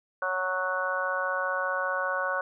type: harmonic tone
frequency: 185 Hz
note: F#3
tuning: in tune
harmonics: 3 / 4 / 5 / 6 / 7 / 8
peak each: -32 / -38 / -38 / -32 / -38 / -30 dBFS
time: 0.22-2.41 s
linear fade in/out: 2 ms
effects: none